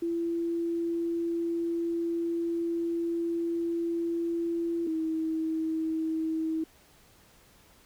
sine tone pair in turn, 337.3 / 320.3 Hz, E4 / E4, +40 / -50 cents, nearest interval minor second, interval 90 cents, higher first, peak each -27 dBFS, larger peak neither, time 0.02-4.87 / 4.87-6.64 s, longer first, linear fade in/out 5 ms, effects pink hiss -59 dBFS RMS until 7.85 s

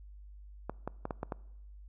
clicks, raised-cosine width 1 ms, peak -21 dBFS, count 6, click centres 0.696 / 0.876 / 1.054 / 1.108 / 1.231 / 1.322 s, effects noise-tail reverb RT60 0.9 s tail -23 dB re dry + added 50 Hz sine -48 dBFS peak until 1.88 s

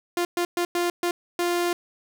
sawtooth tone bursts at uneven times, 349.2 Hz, F4, in tune, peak -18 dBFS, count 6, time 0.17-0.25 / 0.37-0.45 / 0.57-0.65 / 0.75-0.9 / 1.03-1.11 / 1.39-1.73 s, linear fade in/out 2 ms, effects none

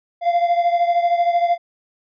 triangle beating tone pair, 690 / 703 Hz, F5 / F5, -21 / +11 cents, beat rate 13 Hz, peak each -14 / -19 dBFS, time 0.21-1.58 s, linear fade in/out 50 ms, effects resampled to 11025 Hz

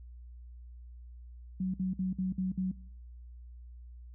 sine tone bursts, 186.4 Hz, F#3, 13 cents sharp, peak -29 dBFS, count 6, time 1.6-2.715 s, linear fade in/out 5 ms, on 140 ms, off 55 ms, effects noise-tail reverb RT60 0.7 s tail -22 dB re dry + added 60 Hz sine -46 dBFS peak until 4.14 s

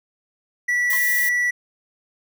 triangle tone, 1953 Hz, B6, 20 cents flat, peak -16 dBFS, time 0.68-1.51 s, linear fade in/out 10 ms
violet noise, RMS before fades -26 dBFS, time 0.9-1.29 s, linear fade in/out 2 ms
sawtooth tone with exponential decay, 1064 Hz, C6, 29 cents sharp, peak -24 dBFS, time 0.93-1.04 s, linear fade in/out 1 ms, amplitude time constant 22 ms
effects none

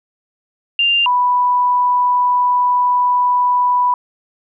sine tone pair in turn, 2792 / 987.1 Hz, F7 / B5, -1 / -1 cents, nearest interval octave + tritone, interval 1800 cents, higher first, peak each -11 dBFS, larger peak neither, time 0.79-1.06 / 1.06-3.94 s, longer second, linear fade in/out 2 ms, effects none

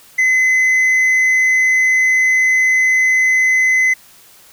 sine tone with tanh clipping, 2036 Hz, C7, 48 cents flat, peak -11 dBFS, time 0.18-3.94 s, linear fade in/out 10 ms, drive 4 dB, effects white hiss -45 dBFS RMS until 4.52 s

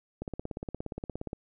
click train, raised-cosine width 2 ms, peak -22 dBFS, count 20, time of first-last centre 0.22-1.331 s, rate 17.1 Hz, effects none

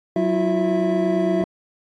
triangle tone cluster, 186 / 330.2 / 358.9 / 661 Hz, F#3 / E4 / F4 / E5, +9 / +3 / +47 / +5 cents, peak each -21 dBFS, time 0.16-1.44 s, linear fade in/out 2 ms, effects AAC 32 kbps

